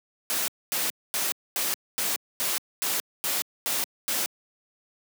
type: noise bursts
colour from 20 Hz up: white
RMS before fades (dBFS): -27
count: 10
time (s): 0.3-4.26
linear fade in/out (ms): 0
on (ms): 180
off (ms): 240
effects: high-pass 200 Hz 12 dB/octave